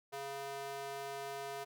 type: tone with high-pass filter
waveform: square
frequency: 138.59 Hz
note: C#3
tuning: in tune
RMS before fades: -43 dBFS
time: 0.12-1.65 s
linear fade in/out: 20 ms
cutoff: 560 Hz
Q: 1.9
effects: none